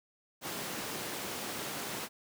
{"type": "high-pass noise", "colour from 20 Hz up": "pink", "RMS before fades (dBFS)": -39, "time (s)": [0.41, 2.09], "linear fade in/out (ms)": 50, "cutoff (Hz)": 200, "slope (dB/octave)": 12, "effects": []}